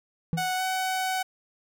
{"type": "tone with exponential decay", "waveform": "triangle", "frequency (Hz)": 164.81, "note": "E3", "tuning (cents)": 0, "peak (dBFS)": -19, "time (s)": [0.33, 0.52], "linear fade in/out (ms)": 0, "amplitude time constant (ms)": 40}
{"type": "tone with pitch glide", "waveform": "sawtooth", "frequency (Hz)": [740, 750.8], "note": ["F#5", "F#5"], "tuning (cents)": [0, 25], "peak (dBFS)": -22, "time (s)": [0.37, 1.23], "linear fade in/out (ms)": 10, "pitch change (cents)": 25, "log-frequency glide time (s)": [0.56, 0.62]}
{"effects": []}